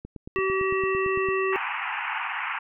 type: click train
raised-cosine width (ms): 3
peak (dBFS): -24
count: 12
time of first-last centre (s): 0.05-1.287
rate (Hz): 8.89
type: harmonic tone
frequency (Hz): 382.4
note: G4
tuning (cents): -43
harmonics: 1 / 3 / 5 / 7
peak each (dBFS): -24 / -29 / -31 / -32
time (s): 0.36-1.56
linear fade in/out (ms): 0
type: band-pass noise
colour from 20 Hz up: pink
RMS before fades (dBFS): -30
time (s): 1.52-2.59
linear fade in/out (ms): 10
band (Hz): 790 to 2800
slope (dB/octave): 96
effects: none